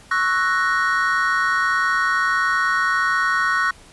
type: chord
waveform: triangle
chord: F# dominant seventh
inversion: second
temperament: equal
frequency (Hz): 1108.7 / 1318.5 / 1480 / 1864.7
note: C#6 / E6 / F#6 / A#6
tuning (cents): 0 / 0 / 0 / 0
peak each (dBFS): -21 / -23 / -19 / -21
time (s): 0.11-3.71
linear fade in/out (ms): 5
effects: pink hiss -47 dBFS RMS until 3.92 s + resampled to 24000 Hz